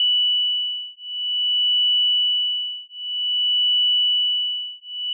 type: beating tone pair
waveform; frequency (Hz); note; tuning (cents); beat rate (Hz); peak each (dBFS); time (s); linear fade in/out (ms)
sine; 2960 / 2960.52; F#7 / F#7; 0 / 0; 0.52; -21; 0-5.13; 2
effects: none